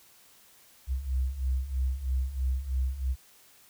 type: beating tone pair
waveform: sine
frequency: 63 / 66.1 Hz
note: B1 / C2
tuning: +35 / +18 cents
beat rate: 3.1 Hz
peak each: -32 / -28 dBFS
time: 0.87-3.16 s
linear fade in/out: 50 ms
effects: white hiss -58 dBFS RMS until 3.69 s